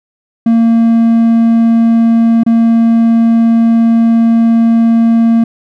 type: tone with dropouts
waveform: triangle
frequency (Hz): 229.3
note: A#3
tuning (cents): -28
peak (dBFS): -3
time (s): 0.46-5.44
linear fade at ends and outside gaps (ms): 5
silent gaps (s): 2.435-2.463
effects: none